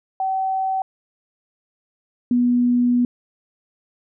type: tone pair in turn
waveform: sine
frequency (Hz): 764 / 244.1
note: G5 / B3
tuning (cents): -45 / -20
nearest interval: octave + minor sixth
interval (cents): 1975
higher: first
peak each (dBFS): -19 / -14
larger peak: second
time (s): 0.2-0.82 / 2.31-3.05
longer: second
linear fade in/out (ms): 2
effects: none